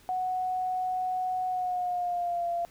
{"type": "tone with pitch glide", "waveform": "sine", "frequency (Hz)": [739, 689.5], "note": ["F#5", "F5"], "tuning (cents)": [-2, -22], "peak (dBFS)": -27, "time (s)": [0.09, 2.65], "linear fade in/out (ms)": 0, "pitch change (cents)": -120, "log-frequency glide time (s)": [1.47, 2.47], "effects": ["pink hiss -58 dBFS RMS until 2.7 s"]}